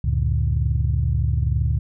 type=tone cluster; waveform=sine; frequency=71.1 / 93.4 / 114.3 / 146.6 Hz; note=C#2 / F#2 / A#2 / D3; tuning=+45 / +17 / -34 / -3 cents; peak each=-20 / -25 / -22 / -26 dBFS; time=0.04-1.79 s; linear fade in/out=5 ms; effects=tanh soft clip ceiling -9 dBFS